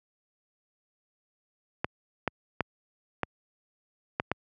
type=clicks; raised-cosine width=0.5 ms; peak=-11 dBFS; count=6; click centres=1.845 / 2.277 / 2.607 / 3.233 / 4.199 / 4.316 s; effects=high-pass 80 Hz 12 dB/octave